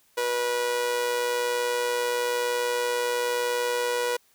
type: tone with amplitude modulation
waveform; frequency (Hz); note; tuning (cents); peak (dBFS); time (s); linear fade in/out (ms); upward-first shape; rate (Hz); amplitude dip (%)
sawtooth; 486.9; B4; -25; -18; 0.17-4.17; 10; sine; 121; 50
effects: white hiss -63 dBFS RMS until 4.34 s